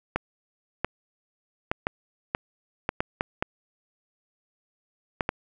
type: clicks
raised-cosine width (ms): 0.5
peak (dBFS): -9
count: 11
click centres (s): 0.16 / 0.846 / 1.715 / 1.869 / 2.349 / 2.891 / 3.005 / 3.209 / 3.425 / 5.208 / 5.291
effects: none